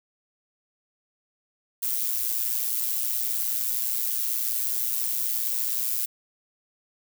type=noise with amplitude modulation; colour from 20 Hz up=violet; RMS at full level=-24 dBFS; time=1.82-6.06 s; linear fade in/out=10 ms; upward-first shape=sine; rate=119 Hz; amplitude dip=65%; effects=none